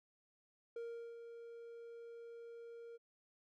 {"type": "tone with ADSR envelope", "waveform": "triangle", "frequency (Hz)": 466.2, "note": "A#4", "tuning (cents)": 0, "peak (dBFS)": -40, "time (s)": [0.76, 2.98], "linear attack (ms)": 4, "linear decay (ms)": 390, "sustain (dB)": -8, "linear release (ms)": 26, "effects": []}